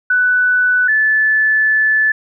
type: tone pair in turn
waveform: sine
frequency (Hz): 1491 / 1740.2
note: F#6 / A6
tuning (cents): +13 / -20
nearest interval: minor third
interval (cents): 267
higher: second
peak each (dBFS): -10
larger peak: neither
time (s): 0.1-0.88 / 0.88-2.12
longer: second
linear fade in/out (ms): 5
effects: none